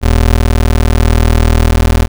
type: tone pair together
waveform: square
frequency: 40.15 / 80.3 Hz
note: E1 / E2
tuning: -45 / -45 cents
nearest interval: octave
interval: 1200 cents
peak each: -10 dBFS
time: 0.01-2.08 s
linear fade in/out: 50 ms
effects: none